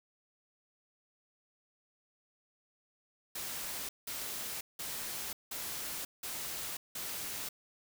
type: noise bursts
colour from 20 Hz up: white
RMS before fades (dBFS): -40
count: 6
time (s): 3.35-7.49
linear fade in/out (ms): 5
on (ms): 540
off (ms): 180
effects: none